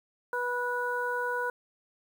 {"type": "harmonic tone", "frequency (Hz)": 490, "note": "B4", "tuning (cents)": -14, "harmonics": [1, 2, 3], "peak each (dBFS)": [-33, -33, -32], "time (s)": [0.33, 1.5], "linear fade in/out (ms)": 2, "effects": ["9-bit"]}